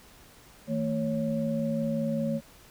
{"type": "tone cluster", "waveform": "sine", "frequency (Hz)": [159.8, 225.1, 553], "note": ["D#3", "A3", "C#5"], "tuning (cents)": [47, 40, -4], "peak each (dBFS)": [-33, -28, -32], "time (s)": [0.67, 2.41], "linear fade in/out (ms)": 50, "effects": ["pink hiss -54 dBFS RMS until 2.7 s"]}